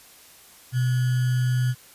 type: tone with sample-and-hold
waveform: sine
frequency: 125.5 Hz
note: B2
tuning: 28 cents sharp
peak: -19 dBFS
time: 0.72-1.75 s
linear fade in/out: 50 ms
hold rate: 1575 Hz
effects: white hiss -50 dBFS RMS until 1.94 s + resampled to 32000 Hz